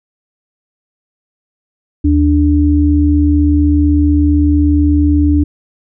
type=tone pair together; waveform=sine; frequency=77.78 / 293.7 Hz; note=D#2 / D4; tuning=0 / 0 cents; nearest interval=octave + major seventh; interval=2300 cents; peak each=-10 dBFS; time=2.04-5.44 s; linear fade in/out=10 ms; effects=none